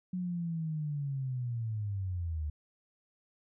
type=linear sweep; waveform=sine; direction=down; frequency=184 to 73.42 Hz; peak=-32 dBFS; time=0.13-2.5 s; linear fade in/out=5 ms; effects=none